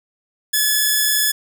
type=tone; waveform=5% pulse; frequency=1713 Hz; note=A6; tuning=47 cents flat; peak=-4 dBFS; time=0.53-1.32 s; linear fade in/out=10 ms; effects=none